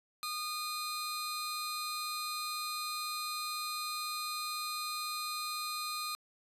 sawtooth tone pair together, 1226 / 4138 Hz, D#6 / C8, -26 / -20 cents, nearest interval octave + major sixth, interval 2106 cents, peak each -34 / -37 dBFS, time 0.23-6.15 s, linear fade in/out 0 ms, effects resampled to 32000 Hz

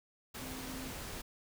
sine tone in noise, 260 Hz, C4, 11 cents flat, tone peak -45 dBFS, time 0.41-0.91 s, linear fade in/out 10 ms, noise pink, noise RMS -44 dBFS, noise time 0.34-1.22 s, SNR -4 dB, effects none

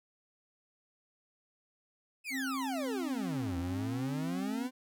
40% pulse exponential two-way sweep, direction down then up, 2637 to 81.4 to 261.4 Hz, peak -35 dBFS, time 2.24-4.71 s, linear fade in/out 50 ms, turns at 3.57 s
triangle tone with vibrato, 265 Hz, C4, 22 cents sharp, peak -33 dBFS, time 2.3-4.69 s, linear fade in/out 50 ms, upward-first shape triangle, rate 0.9 Hz, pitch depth 12 cents each way
effects none

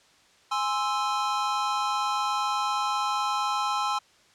square chord, Ab augmented, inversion none, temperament equal, 830.6 / 1046.5 / 1318.5 Hz, Ab5 / C6 / E6, 0 / 0 / 0 cents, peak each -30 dBFS, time 0.51-3.99 s, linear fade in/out 10 ms, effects white hiss -59 dBFS RMS until 4.34 s + low-pass 6000 Hz 12 dB/octave

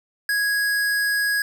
square tone, 1659 Hz, G#6, 2 cents flat, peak -20 dBFS, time 0.29-1.42 s, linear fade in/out 2 ms, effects none

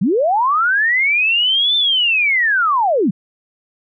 sine linear two-way sweep, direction up then down, 155.56 to 3579 to 155.56 Hz, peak -12 dBFS, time 0.01-3.11 s, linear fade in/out 10 ms, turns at 1.76 s, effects none

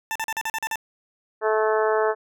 20% pulse tone bursts, 888 Hz, A5, 16 cents sharp, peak -20 dBFS, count 8, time 0.11-0.757 s, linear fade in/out 0 ms, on 45 ms, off 41 ms
harmonic tone, 217.2 Hz, A3, 22 cents flat, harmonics 2 / 3 / 4 / 5 / 6 / 7 / 8, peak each -21 / -25 / -27 / -29 / -31 / -32 / -33 dBFS, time 1.41-2.15 s, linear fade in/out 50 ms
effects none

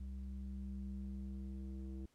square tone with low-pass filter sweep, 65.8 Hz, C2, 10 cents sharp, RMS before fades -45 dBFS, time 0-2.06 s, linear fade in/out 5 ms, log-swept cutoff 150 to 300 Hz, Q 2.8, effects pink hiss -75 dBFS RMS until 2.14 s + low-pass 12000 Hz 12 dB/octave

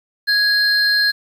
triangle tone pair together, 1661.2 / 4186 Hz, G#6 / C8, 0 / 0 cents, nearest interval octave + major third, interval 1600 cents, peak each -14 / -15 dBFS, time 0.27-1.12 s, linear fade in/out 20 ms, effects 8-bit

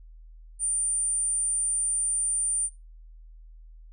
sine tone, 9080 Hz, C#9, 41 cents sharp, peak -23 dBFS, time 0.59-2.7 s, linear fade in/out 50 ms, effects noise-tail reverb RT60 0.2 s tail -19 dB re dry + added 40 Hz sine -45 dBFS peak until 3.92 s

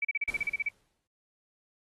sine tone bursts, 2295 Hz, D7, 40 cents flat, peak -26 dBFS, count 11, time 0.02-0.688 s, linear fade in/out 5 ms, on 28 ms, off 36 ms
pink noise with exponential decay, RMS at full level -45 dBFS, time 0.28-1.07 s, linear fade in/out 2 ms, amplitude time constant 170 ms
effects AAC 32 kbps

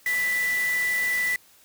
sine tone in noise, 1979 Hz, B6, 3 cents sharp, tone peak -22 dBFS, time 0.06-1.36 s, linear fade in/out 2 ms, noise white, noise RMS -35 dBFS, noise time 0.06-1.36 s, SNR +10 dB, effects white hiss -56 dBFS RMS until 1.64 s

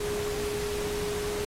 sine tone in noise, 415.2 Hz, G#4, in tune, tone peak -30 dBFS, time 0-1.45 s, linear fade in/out 5 ms, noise pink, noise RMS -36 dBFS, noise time 0-1.45 s, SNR +3 dB, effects low-pass 12000 Hz 12 dB/octave + AAC 48 kbps

